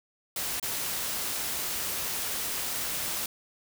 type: noise with dropouts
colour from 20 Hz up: white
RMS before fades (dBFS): -32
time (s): 0.36-3.26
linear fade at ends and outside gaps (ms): 2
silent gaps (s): 0.598-0.627
effects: none